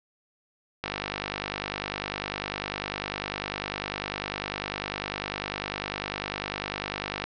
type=click train; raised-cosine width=0.3 ms; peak=-13 dBFS; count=321; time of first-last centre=0.84-7.24 s; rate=50 Hz; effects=resampled to 16000 Hz + 9-bit